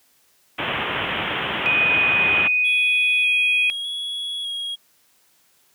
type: low-pass noise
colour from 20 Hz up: white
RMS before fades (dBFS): -25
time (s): 0.58-2.48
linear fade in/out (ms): 10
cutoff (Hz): 3300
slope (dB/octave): 96
type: tone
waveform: sine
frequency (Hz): 2489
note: D#7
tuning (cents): 0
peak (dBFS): -16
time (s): 1.66-3.7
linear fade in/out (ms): 0
type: tone with vibrato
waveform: triangle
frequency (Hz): 3322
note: G#7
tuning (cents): 0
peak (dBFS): -24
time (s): 2.64-4.76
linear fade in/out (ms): 20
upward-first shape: square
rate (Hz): 0.83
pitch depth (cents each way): 17
effects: white hiss -60 dBFS RMS until 5.74 s + high-pass 80 Hz 12 dB/octave